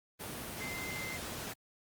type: tone in noise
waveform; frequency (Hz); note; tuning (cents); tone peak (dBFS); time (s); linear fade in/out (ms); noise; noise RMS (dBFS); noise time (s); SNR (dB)
sine; 2079; C7; -12; -41; 0.6-1.18; 20; pink; -41; 0.19-1.54; -3
effects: high-pass 80 Hz 12 dB/octave + Opus 32 kbps